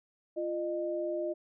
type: tone pair together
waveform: sine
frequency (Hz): 345.9 / 611.3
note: F4 / D#5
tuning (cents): -17 / -31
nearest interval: minor seventh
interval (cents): 986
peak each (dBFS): -34 / -33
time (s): 0.36-1.34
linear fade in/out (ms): 20
effects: none